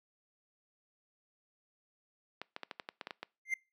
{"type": "clicks", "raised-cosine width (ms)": 0.3, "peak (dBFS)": -24, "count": 10, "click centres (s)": [2.416, 2.564, 2.633, 2.712, 2.798, 2.889, 3.012, 3.071, 3.108, 3.23]}
{"type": "tone with exponential growth", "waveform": "triangle", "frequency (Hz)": 2093, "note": "C7", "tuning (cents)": 0, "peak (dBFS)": -25, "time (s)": [3.45, 3.54], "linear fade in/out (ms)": 5, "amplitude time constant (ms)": 19}
{"effects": ["noise-tail reverb RT60 0.3 s tail -24 dB re dry", "high-pass 300 Hz 12 dB/octave"]}